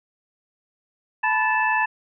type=tone cluster; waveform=sine; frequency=868 / 988 / 1746 / 2636 Hz; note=A5 / B5 / A6 / E7; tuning=-24 / 0 / -14 / -1 cents; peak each=-23 / -25 / -22 / -27 dBFS; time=1.23-1.86 s; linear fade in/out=10 ms; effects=none